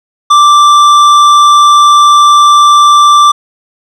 sine tone with tanh clipping, 1174.7 Hz, D6, in tune, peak -3 dBFS, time 0.3-3.32 s, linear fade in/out 10 ms, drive 12 dB, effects none

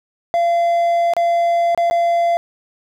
triangle tone with dropouts, 685 Hz, F5, 34 cents flat, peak -11 dBFS, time 0.34-2.37 s, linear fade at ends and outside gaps 0 ms, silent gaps 1.136-1.166 / 1.748-1.776 / 1.9-1.91 s, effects none

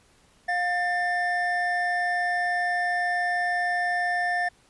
triangle tone pair together, 709.2 / 1787 Hz, F5 / A6, +26 / +26 cents, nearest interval octave + major third, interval 1600 cents, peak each -24 dBFS, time 0.48-4.49 s, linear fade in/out 10 ms, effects pink hiss -60 dBFS RMS until 4.69 s + resampled to 24000 Hz

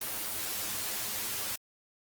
white noise with comb filter, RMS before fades -35 dBFS, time 0.01-1.56 s, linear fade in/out 5 ms, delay 9.4 ms, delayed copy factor +0.85, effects Opus 32 kbps

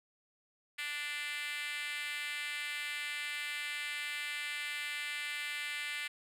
5% pulse tone with high-pass filter, 293.7 Hz, D4, in tune, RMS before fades -39 dBFS, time 0.78-6.08 s, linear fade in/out 10 ms, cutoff 2000 Hz, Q 2.5, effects resampled to 32000 Hz

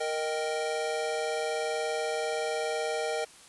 square chord, Eb major, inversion second, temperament equal, 466.2 / 622.3 / 784 Hz, Bb4 / Eb5 / G5, 0 / 0 / 0 cents, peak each -33 / -34 / -36 dBFS, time 0-3.25 s, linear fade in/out 10 ms, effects white hiss -53 dBFS RMS until 3.48 s + resampled to 24000 Hz

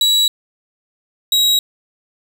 40% pulse tone pair in turn, 3900 / 3837 Hz, B7 / A#7, -23 / +49 cents, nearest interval unison, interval 28 cents, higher first, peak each -10 dBFS, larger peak neither, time 0.01-0.28 / 1.32-1.59 s, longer neither, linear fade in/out 2 ms, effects none

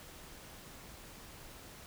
silence, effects pink hiss -52 dBFS RMS until 1.86 s

